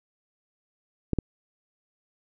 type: clicks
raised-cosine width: 3 ms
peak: -11 dBFS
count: 2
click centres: 1.133 / 1.187 s
effects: none